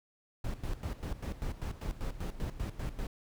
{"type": "noise with tremolo", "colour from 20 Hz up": "brown", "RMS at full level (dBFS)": -35, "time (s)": [0.44, 3.07], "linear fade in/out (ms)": 5, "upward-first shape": "square", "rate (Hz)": 5.1, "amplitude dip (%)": 75, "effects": []}